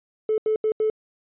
triangle tone bursts at uneven times, 433.9 Hz, A4, 24 cents flat, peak -15 dBFS, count 4, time 0.29-0.38 / 0.46-0.56 / 0.64-0.72 / 0.8-0.9 s, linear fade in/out 2 ms, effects tanh soft clip ceiling -16 dBFS + resampled to 8000 Hz

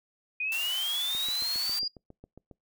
sine linear sweep, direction up, 2454 to 4870 Hz, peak -28 dBFS, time 0.4-1.88 s, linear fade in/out 5 ms
white high-pass noise, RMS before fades -38 dBFS, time 0.52-1.79 s, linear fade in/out 0 ms, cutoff 630 Hz, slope 96 dB/octave
click train, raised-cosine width 2 ms, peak -34 dBFS, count 11, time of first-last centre 1.15-2.512 s, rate 7.34 Hz
effects noise-tail reverb RT60 0.2 s tail -26 dB re dry

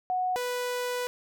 sine / sawtooth tone pair in turn, 736 / 493.5 Hz, F#5 / B4, -9 / -1 cents, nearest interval perfect fifth, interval 692 cents, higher first, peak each -25 dBFS, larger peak neither, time 0.1-0.36 / 0.36-1.07 s, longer second, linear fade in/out 0 ms, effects none

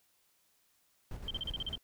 brown noise with tremolo, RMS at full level -42 dBFS, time 1.11-1.78 s, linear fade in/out 2 ms, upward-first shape square, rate 8.7 Hz, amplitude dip 50%
sine tone bursts, 3136 Hz, G7, in tune, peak -34 dBFS, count 8, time 1.28-1.755 s, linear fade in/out 2 ms, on 27 ms, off 37 ms
effects white hiss -72 dBFS RMS until 1.83 s

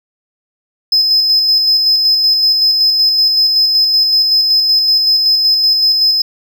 triangle tone with tremolo, 5100 Hz, D#8, 42 cents sharp, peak -6 dBFS, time 0.92-6.22 s, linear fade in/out 5 ms, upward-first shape square, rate 5.3 Hz, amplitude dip 30%, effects none

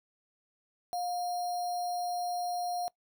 sine tone with sample-and-hold, 711 Hz, F5, 31 cents sharp, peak -31 dBFS, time 0.93-2.88 s, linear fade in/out 0 ms, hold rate 4900 Hz, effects noise-tail reverb RT60 0.1 s tail -22 dB re dry

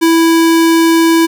square tone, 329.6 Hz, E4, in tune, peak -7 dBFS, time 0.01-1.27 s, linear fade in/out 20 ms, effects none

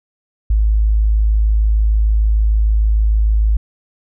sine tone, 53.3 Hz, G#1, 46 cents sharp, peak -10 dBFS, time 0.5-3.57 s, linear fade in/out 5 ms, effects none

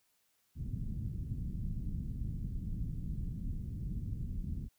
pink low-pass noise, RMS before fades -38 dBFS, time 0.55-4.69 s, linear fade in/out 50 ms, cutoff 200 Hz, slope 24 dB/octave, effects white hiss -75 dBFS RMS until 4.78 s

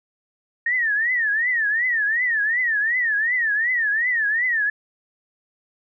sine tone with vibrato, 1828 Hz, A#6, 34 cents flat, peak -18 dBFS, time 0.66-4.7 s, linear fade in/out 5 ms, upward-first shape triangle, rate 2.7 Hz, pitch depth 200 cents each way, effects none

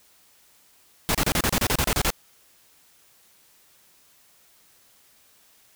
pink noise bursts, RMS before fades -22 dBFS, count 12, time 1.09-2.103 s, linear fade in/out 0 ms, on 56 ms, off 31 ms, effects white hiss -58 dBFS RMS until 5.75 s

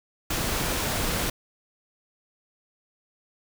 pink noise, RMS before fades -27 dBFS, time 0.3-1.3 s, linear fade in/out 5 ms, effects none

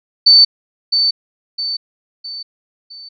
sine tone with echo, 4532 Hz, C#8, 37 cents sharp, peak -4 dBFS, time 0.26-0.45 s, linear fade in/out 10 ms, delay 660 ms, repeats 4, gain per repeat -7 dB, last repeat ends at 3.09 s, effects none

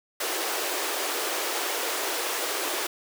pink high-pass noise, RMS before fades -29 dBFS, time 0.2-2.87 s, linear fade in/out 5 ms, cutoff 330 Hz, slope 48 dB/octave, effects none

